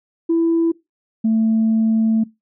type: tone pair in turn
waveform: sine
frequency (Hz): 331.9 / 222.3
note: E4 / A3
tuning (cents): +12 / +18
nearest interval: perfect fifth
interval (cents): 694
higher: first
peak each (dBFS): -12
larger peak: neither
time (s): 0.29-0.72 / 1.24-2.24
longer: second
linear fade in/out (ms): 10
effects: noise-tail reverb RT60 0.2 s tail -21 dB re dry + tanh soft clip ceiling -10 dBFS